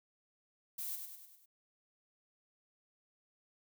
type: noise with echo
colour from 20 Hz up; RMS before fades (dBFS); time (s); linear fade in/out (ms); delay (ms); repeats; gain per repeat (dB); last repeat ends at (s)
violet; -41; 0.78-0.96; 10; 100; 5; -5; 1.46
effects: none

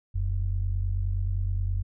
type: tone pair together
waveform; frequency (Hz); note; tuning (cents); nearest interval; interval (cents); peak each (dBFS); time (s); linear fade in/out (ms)
sine; 43 / 92.5; F1 / F#2; -26 / 0; octave + minor second; 1326; -27 / -27; 0.14-1.83; 20
effects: none

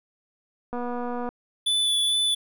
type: click train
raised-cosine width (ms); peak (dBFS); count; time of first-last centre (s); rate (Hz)
1; -19; 137; 0.73-1.29; 243
type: tone with vibrato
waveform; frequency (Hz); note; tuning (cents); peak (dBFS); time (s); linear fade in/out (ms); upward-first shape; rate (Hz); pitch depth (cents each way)
square; 3469; A7; -25; -21; 1.66-2.35; 10; sine; 2.3; 14
effects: none

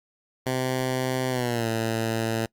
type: tone with pitch glide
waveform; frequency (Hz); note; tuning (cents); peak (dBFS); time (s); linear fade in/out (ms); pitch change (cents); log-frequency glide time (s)
10% pulse; 129 to 112.95; C3 to A2; -24 to +46; -16; 0.46-2.46; 5; -230; 1.3-1.68
effects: noise-tail reverb RT60 0.1 s tail -24 dB re dry + Opus 48 kbps

